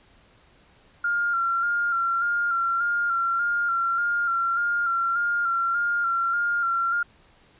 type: tone with vibrato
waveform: sine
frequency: 1389 Hz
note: F6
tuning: 10 cents flat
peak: -21 dBFS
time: 1.04-7.03 s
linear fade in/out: 5 ms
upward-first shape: square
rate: 1.7 Hz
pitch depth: 27 cents each way
effects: pink hiss -57 dBFS RMS until 7.59 s + resampled to 8000 Hz